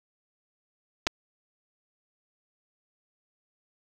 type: clicks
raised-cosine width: 0.2 ms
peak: -8 dBFS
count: 2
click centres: 1.068 / 1.071 s
effects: none